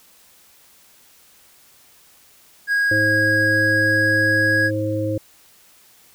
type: tone with pitch glide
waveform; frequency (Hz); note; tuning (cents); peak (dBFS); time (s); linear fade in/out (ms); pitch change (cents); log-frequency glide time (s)
triangle; 1643 to 1656.3; G#6 to G#6; -19 to -5; -14; 2.67-4.71; 50; +14; 2.83-4.33
type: harmonic tone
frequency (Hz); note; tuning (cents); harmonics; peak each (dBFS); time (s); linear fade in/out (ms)
106.1; G#2; +38; 1 / 3 / 5; -24 / -24 / -24; 2.91-5.18; 5
effects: white hiss -52 dBFS RMS until 6.14 s